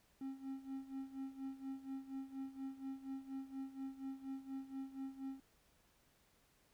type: tone with tremolo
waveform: triangle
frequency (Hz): 268.5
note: C4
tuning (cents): +45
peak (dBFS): -39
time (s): 0.21-5.4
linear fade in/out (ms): 2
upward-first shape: sine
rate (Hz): 4.2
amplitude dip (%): 80
effects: pink hiss -73 dBFS RMS until 6.73 s